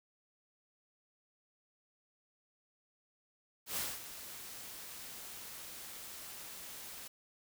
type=noise with ADSR envelope; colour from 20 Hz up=white; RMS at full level=-36 dBFS; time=3.66-7.08 s; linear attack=110 ms; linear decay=220 ms; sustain=-12 dB; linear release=8 ms; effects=none